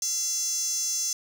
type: tone with high-pass filter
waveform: sawtooth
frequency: 683 Hz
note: F5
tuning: 39 cents flat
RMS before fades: -28 dBFS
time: 0.02-1.13 s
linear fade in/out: 2 ms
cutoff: 6100 Hz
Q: 8.9
effects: none